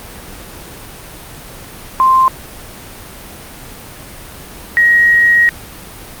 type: tone pair in turn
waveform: sine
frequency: 1046.5 / 1891.2 Hz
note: C6 / A#6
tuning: 0 / +24 cents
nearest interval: minor seventh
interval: 1024 cents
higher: second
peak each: -6 dBFS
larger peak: neither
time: 2-2.28 / 4.77-5.49 s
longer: second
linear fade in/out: 0 ms
effects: pink hiss -32 dBFS RMS until 6.2 s + Opus 32 kbps